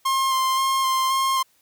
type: tone with vibrato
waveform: 45% pulse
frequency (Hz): 1059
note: C6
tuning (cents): +21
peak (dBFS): -19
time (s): 0.05-1.43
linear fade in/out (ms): 10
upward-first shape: square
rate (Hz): 1.9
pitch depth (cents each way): 14
effects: white hiss -62 dBFS RMS until 1.61 s